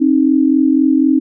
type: tone pair together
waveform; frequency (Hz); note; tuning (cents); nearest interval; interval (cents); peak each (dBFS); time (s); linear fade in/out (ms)
sine; 267.1 / 311.1; C4 / D#4; +36 / 0; minor third; 264; -11 / -12; 0-1.2; 20
effects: none